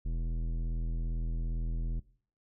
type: tone with tanh clipping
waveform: sine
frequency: 41.2 Hz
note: E1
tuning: in tune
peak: -32 dBFS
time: 0.05-2 s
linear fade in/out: 10 ms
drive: 14 dB
effects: noise-tail reverb RT60 0.5 s tail -21 dB re dry